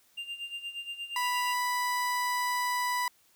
triangle tone with tremolo, 2794 Hz, F7, in tune, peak -32 dBFS, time 0.17-1.54 s, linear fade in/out 10 ms, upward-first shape sine, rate 8.5 Hz, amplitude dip 75%
30% pulse tone, 987.8 Hz, B5, in tune, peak -25 dBFS, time 1.16-3.08 s, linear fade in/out 2 ms
effects white hiss -65 dBFS RMS until 3.35 s

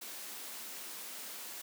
white high-pass noise, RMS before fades -45 dBFS, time 0.01-1.62 s, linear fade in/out 10 ms, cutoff 190 Hz, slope 48 dB/octave, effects none

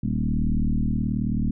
sine tone with frequency modulation, 116.54 Hz, A#2, in tune, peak -20 dBFS, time 0.03-1.51 s, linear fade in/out 5 ms, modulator 38.7 Hz, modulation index 3.5, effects none

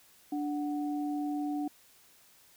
sine tone pair together, 293.7 / 740 Hz, D4 / F#5, 0 / 0 cents, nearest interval octave + major third, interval 1600 cents, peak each -31 / -39 dBFS, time 0.32-1.68 s, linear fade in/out 5 ms, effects white hiss -61 dBFS RMS until 2.56 s

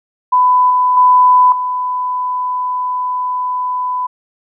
sine tone with level steps, 1000 Hz, B5, 21 cents sharp, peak -7 / -9 / -5 / -15 dBFS, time 0.32-4.07 s, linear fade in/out 10 ms, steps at 0.7 / 0.97 / 1.52 s, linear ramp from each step 2 ms, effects none

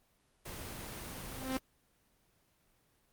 pink noise, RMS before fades -44 dBFS, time 0.45-1.59 s, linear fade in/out 10 ms
sawtooth tone with exponential growth, 261.6 Hz, C4, in tune, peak -27 dBFS, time 1.12-1.57 s, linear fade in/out 2 ms, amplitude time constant 97 ms
effects pink hiss -72 dBFS RMS until 3.12 s + Opus 24 kbps

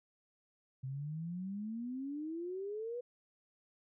sine exponential sweep, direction up, 128.5 to 496.2 Hz, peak -38 dBFS, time 0.83-3.01 s, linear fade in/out 10 ms, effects none

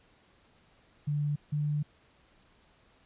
sine tone pair in turn, 146.83 / 148.28 Hz, D3 / D3, 0 / +17 cents, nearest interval unison, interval 17 cents, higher second, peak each -27 dBFS, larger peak neither, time 1.07-1.36 / 1.52-1.83 s, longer second, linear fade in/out 10 ms, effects pink hiss -64 dBFS RMS until 3.05 s + resampled to 8000 Hz

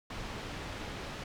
pink low-pass noise, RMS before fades -41 dBFS, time 0.1-1.24 s, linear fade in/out 5 ms, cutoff 4300 Hz, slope 12 dB/octave, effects none

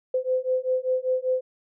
sine beating tone pair, 510 / 515.1 Hz, C5 / C5, -44 / -27 cents, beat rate 5.1 Hz, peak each -25 dBFS, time 0.14-1.41 s, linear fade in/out 5 ms, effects none

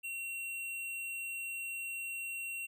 sine tone with hard clipping, 2736 Hz, F7, 36 cents flat, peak -39 dBFS, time 0.03-2.67 s, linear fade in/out 20 ms, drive 14 dB, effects none

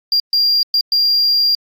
sine tone bursts at uneven times, 4778 Hz, D8, 29 cents sharp, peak -9 dBFS, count 4, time 0.12-0.2 / 0.33-0.63 / 0.74-0.81 / 0.92-1.55 s, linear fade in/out 2 ms, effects tanh soft clip ceiling -9 dBFS + AAC 48 kbps

